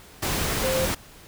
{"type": "tone in noise", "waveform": "sine", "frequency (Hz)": 523.3, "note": "C5", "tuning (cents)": 0, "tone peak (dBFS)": -23, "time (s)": [0.63, 0.86], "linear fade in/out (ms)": 10, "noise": "pink", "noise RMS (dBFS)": -26, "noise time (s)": [0.22, 0.95], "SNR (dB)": 0, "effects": ["pink hiss -48 dBFS RMS until 1.27 s"]}